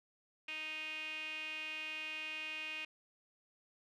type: tone with band-pass filter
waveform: sawtooth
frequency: 311.1 Hz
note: D#4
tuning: in tune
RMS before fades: -43 dBFS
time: 0.48-2.85 s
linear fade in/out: 5 ms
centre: 2600 Hz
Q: 9.7
effects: none

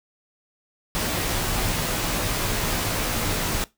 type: noise with comb filter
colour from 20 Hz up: pink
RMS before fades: -25 dBFS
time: 0.95-3.64 s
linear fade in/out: 0 ms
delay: 15 ms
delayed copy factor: -0.5
effects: noise-tail reverb RT60 0.2 s tail -20 dB re dry

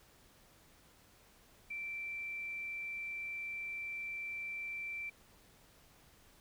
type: tone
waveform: sine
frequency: 2342 Hz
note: D7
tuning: 5 cents flat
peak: -39 dBFS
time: 1.7-5.1 s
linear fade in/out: 10 ms
effects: pink hiss -64 dBFS RMS until 6.4 s

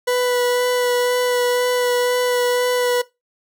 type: tone with vibrato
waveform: 40% pulse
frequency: 493 Hz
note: B4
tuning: 3 cents flat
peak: -15 dBFS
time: 0.07-3.02 s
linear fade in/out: 10 ms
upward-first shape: sine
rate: 2 Hz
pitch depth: 12 cents each way
effects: noise-tail reverb RT60 0.2 s tail -18 dB re dry

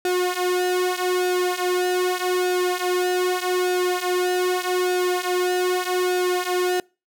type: tone with flanger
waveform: sawtooth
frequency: 362.4 Hz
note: F#4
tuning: 36 cents flat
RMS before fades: -22 dBFS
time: 0.05-6.8 s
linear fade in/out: 2 ms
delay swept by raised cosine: 0.96 to 4.66 ms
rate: 0.82 Hz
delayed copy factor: -0.8
effects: noise-tail reverb RT60 0.3 s tail -26 dB re dry

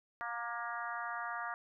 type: harmonic tone with a mistuned harmonic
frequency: 236.3 Hz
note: A#3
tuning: 24 cents sharp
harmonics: 3 / 4 / 5 / 6 / 7 / 8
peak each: -44 / -45 / -42 / -44 / -45 / -48 dBFS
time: 0.21-1.54 s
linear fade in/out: 0 ms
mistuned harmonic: 4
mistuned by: -25 cents
effects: none

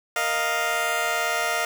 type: chord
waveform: 15% pulse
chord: Bb suspended fourth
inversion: none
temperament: just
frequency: 466.2 / 621.6 / 699.2 Hz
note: Bb4 / Eb5 / F5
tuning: 0 / -2 / +2 cents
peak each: -25 / -22 / -19 dBFS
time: 0.16-1.65 s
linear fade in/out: 2 ms
effects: 7-bit

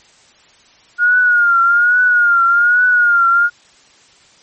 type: tone with vibrato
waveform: sine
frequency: 1426 Hz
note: F6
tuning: 36 cents sharp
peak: -8 dBFS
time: 0.98-3.5 s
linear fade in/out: 50 ms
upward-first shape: triangle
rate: 1.2 Hz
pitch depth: 79 cents each way
effects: white hiss -48 dBFS RMS until 4.42 s + MP3 32 kbps

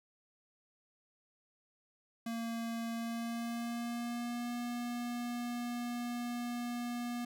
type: tone with pitch glide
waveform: square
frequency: 230 to 240.7 Hz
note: A#3 to B3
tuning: -23 to -44 cents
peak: -37 dBFS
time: 2.26-7.25 s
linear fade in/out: 5 ms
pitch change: +79 cents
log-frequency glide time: 2.93-4.52 s
effects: none

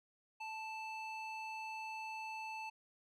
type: tone with band-pass filter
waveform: square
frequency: 880 Hz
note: A5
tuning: in tune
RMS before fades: -45 dBFS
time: 0.4-2.7 s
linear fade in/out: 10 ms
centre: 1900 Hz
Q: 3.7
effects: none

